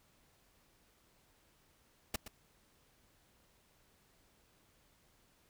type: noise with echo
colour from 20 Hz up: pink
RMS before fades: -35 dBFS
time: 2.14-2.16 s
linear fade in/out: 5 ms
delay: 120 ms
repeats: 1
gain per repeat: -12 dB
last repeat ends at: 2.28 s
effects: pink hiss -70 dBFS RMS until 5.49 s